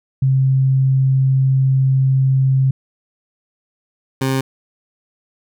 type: tone pair in turn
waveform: sine / 20% pulse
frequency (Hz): 133.1 / 133.1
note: C3 / C3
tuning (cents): +30 / +30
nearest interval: unison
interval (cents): 0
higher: neither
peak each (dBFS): -11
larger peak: neither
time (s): 0.22-2.71 / 4.21-4.41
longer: first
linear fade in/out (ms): 5
effects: none